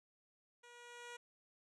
10% pulse tone with level ramp, 480.5 Hz, B4, 48 cents flat, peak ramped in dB -50 to -39 dBFS, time 0.63-1.17 s, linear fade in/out 10 ms, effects resampled to 24000 Hz

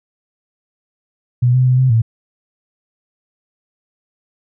sine tone with pitch steps, 123 / 127.9 / 127 / 130 / 113.7 Hz, B2 / C3 / B2 / C3 / A#2, -7 / -39 / +49 / -11 / -43 cents, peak -9 dBFS, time 1.42-2.02 s, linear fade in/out 10 ms, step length 120 ms, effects none

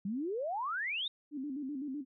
sine exponential sweep, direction up, 185 to 3792 Hz, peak -33 dBFS, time 0.05-1.08 s, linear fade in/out 5 ms
sine tone with vibrato, 278.5 Hz, C#4, 8 cents sharp, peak -36 dBFS, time 1.31-2.05 s, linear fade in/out 50 ms, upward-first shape square, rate 7.9 Hz, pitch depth 100 cents each way
effects none

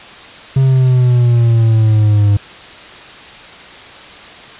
triangle exponential sweep, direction down, 134.9 to 100.9 Hz, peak -5 dBFS, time 0.56-2.37 s, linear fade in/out 5 ms, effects white hiss -34 dBFS RMS until 4.59 s + resampled to 8000 Hz

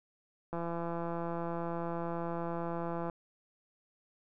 click train, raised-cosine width 1 ms, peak -24 dBFS, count 435, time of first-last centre 0.53-3.098 s, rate 169 Hz, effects none

